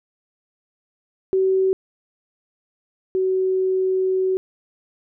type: tone pair in turn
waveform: sine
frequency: 380 / 375.9 Hz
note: F#4 / F#4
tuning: +46 / +27 cents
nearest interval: unison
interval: 19 cents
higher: first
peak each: -15 / -17 dBFS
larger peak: first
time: 1.33-1.73 / 3.15-4.37 s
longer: second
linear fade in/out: 0 ms
effects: none